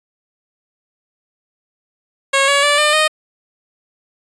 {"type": "tone with pitch steps", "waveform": "10% pulse", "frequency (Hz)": [547, 564, 581.5, 599.6, 618.3], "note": ["C#5", "C#5", "D5", "D5", "D#5"], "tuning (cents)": [-23, 30, -17, 36, -11], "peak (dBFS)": -3, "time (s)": [2.33, 3.08], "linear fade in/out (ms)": 10, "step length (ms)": 150, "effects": ["resampled to 22050 Hz"]}